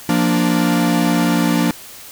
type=chord; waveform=45% pulse; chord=Bb major; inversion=second; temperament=equal; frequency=174.61 / 233.1 / 293.7 Hz; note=F3 / Bb3 / D4; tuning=0 / 0 / 0 cents; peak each=-18 dBFS; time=0.09-1.71 s; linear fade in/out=2 ms; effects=white hiss -37 dBFS RMS until 2.11 s